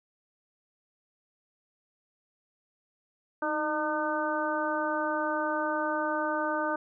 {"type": "harmonic tone with a mistuned harmonic", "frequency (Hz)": 303.4, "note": "D#4", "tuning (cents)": -44, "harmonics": [1, 2, 3, 4, 5], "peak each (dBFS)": [-34, -32, -33, -34, -34], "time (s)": [3.42, 6.76], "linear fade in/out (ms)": 5, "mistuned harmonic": 1, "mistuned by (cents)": 52, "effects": []}